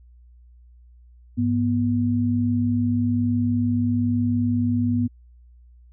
sine tone pair together, 102.38 / 243.5 Hz, G#2 / B3, -24 / -24 cents, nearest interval octave + minor third, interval 1500 cents, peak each -23 / -20 dBFS, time 1.37-5.08 s, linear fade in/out 20 ms, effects added 60 Hz sine -47 dBFS peak until 5.92 s

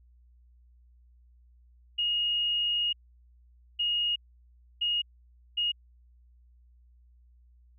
sine tone bursts at uneven times, 2867 Hz, F7, 45 cents sharp, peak -25 dBFS, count 4, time 1.98-2.93 / 3.79-4.16 / 4.81-5.02 / 5.57-5.72 s, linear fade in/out 10 ms, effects added 60 Hz sine -56 dBFS peak until 7.78 s

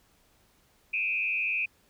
sine tone with frequency modulation, 2496 Hz, D#7, 5 cents sharp, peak -26 dBFS, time 0.93-1.66 s, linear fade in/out 10 ms, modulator 99.8 Hz, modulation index 1.3, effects pink hiss -65 dBFS RMS until 1.89 s

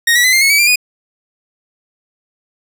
sawtooth tone with pitch steps, 1864.7 / 1941.6 / 2022 / 2105 / 2192 / 2282 / 2377 / 2475 Hz, A#6 / B6 / B6 / C7 / C#7 / C#7 / D7 / D#7, 0 / -30 / +40 / +10 / -20 / +50 / +20 / -10 cents, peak -5 dBFS, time 0.07-0.758 s, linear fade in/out 5 ms, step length 86 ms, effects none

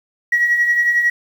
sine tone with tremolo, 1914 Hz, A#6, 45 cents sharp, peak -9 dBFS, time 0.32-1.1 s, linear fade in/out 5 ms, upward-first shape triangle, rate 11 Hz, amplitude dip 60%, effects tanh soft clip ceiling -7 dBFS + 7-bit

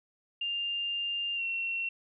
sine tone with pitch glide, 2800 to 2723 Hz, F7 to F7, +4 to -44 cents, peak -30 dBFS, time 0.41-1.89 s, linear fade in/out 5 ms, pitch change -48 cents, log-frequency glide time 1.35-1.43 s, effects none

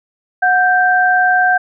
sine tone pair together, 732.1 / 1568 Hz, F#5 / G6, -19 / 0 cents, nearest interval octave + minor second, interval 1319 cents, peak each -12 dBFS, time 0.42-1.58 s, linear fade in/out 10 ms, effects none

